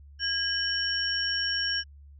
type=tone cluster; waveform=sine; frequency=1633 / 2995 / 5520 Hz; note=G#6 / F#7 / F8; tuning=-30 / +20 / -21 cents; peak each=-30 / -32 / -29 dBFS; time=0.19-1.84 s; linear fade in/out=50 ms; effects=added 71 Hz sine -47 dBFS peak until 2.19 s